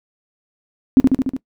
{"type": "tone with echo", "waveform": "sine", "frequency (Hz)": 263.6, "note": "C4", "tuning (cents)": 13, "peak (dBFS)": -4, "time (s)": [0.97, 1], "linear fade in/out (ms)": 0, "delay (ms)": 73, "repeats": 5, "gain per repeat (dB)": -3, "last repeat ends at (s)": 1.365, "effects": ["noise-tail reverb RT60 0.1 s tail -20 dB re dry"]}